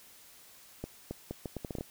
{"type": "accelerating click train", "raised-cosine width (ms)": 2, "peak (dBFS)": -23, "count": 10, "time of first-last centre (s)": [0.84, 1.809], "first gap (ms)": 270, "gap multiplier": 0.74, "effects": ["white hiss -56 dBFS RMS until 1.9 s"]}